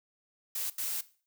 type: noise bursts at uneven times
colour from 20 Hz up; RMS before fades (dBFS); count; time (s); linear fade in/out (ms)
blue; -34; 2; 0.55-0.7 / 0.78-1.01; 5
effects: noise-tail reverb RT60 0.4 s tail -17 dB re dry